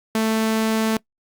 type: tone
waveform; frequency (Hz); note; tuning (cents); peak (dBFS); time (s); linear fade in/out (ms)
sawtooth; 221; A3; +8; -14; 0.15-0.97; 2
effects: noise-tail reverb RT60 0.1 s tail -22 dB re dry + Opus 48 kbps